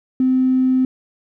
triangle tone with tanh clipping, 258.3 Hz, C4, 22 cents flat, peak -12 dBFS, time 0.2-0.85 s, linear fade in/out 2 ms, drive 2 dB, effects none

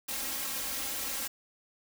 white noise with comb filter, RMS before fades -35 dBFS, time 0.08-1.28 s, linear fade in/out 10 ms, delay 3.7 ms, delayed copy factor +0.95, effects none

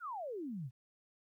sine exponential sweep, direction down, 1499 to 114.7 Hz, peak -39 dBFS, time 0-0.71 s, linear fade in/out 50 ms, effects 13-bit

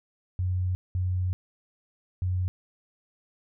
sine tone bursts at uneven times, 91.4 Hz, F#2, 21 cents flat, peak -24 dBFS, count 3, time 0.39-0.75 / 0.95-1.33 / 2.22-2.48 s, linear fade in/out 0 ms, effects none

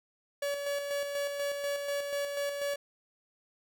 45% pulse tone with tremolo, 569 Hz, C#5, 45 cents sharp, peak -30 dBFS, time 0.42-2.76 s, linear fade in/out 5 ms, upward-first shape square, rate 4.1 Hz, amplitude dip 40%, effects none

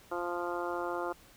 harmonic tone, 174.61 Hz, F3, in tune, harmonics 2 / 3 / 4 / 5 / 6 / 7 / 8, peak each -37 / -39 / -40 / -41 / -42 / -42 / -43 dBFS, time 0.11-1.13 s, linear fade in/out 10 ms, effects pink hiss -58 dBFS RMS until 1.36 s

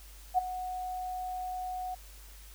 sine tone with ADSR envelope, 736 Hz, F#5, 9 cents flat, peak -20 dBFS, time 0.34-1.95 s, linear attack 41 ms, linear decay 13 ms, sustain -14 dB, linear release 10 ms, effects added 50 Hz sine -49 dBFS peak until 2.54 s + white hiss -55 dBFS RMS until 2.54 s

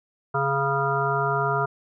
harmonic tone with a mistuned harmonic, 138.59 Hz, C#3, in tune, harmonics 1 / 3 / 5 / 7 / 9 / 10, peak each -28 / -28 / -28 / -28 / -28 / -28 dBFS, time 0.34-1.66 s, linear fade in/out 10 ms, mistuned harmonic 9, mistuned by -28 cents, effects none

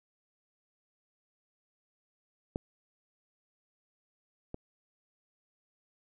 clicks, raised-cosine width 2 ms, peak -19 / -25 dBFS, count 2, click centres 2.559 / 4.544 s, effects none

